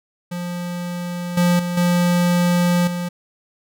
square tone with level steps, 175.8 Hz, F3, 12 cents sharp, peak -25 / -14 / -22 / -15 / -23 dBFS, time 0.31-3.09 s, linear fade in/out 10 ms, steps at 1.37 / 1.59 / 1.77 / 2.87 s, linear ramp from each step 5 ms, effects none

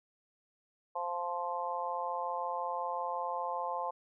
harmonic tone, 174.61 Hz, F3, in tune, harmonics 3 / 4 / 5 / 6, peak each -40 / -40 / -37 / -38 dBFS, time 0.95-3.91 s, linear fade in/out 10 ms, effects none

